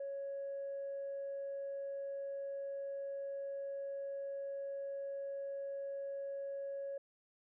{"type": "tone", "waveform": "sine", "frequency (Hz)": 554.4, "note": "C#5", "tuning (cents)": 0, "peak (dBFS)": -38, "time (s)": [0, 6.98], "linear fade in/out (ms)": 5, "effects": ["tanh soft clip ceiling -36 dBFS"]}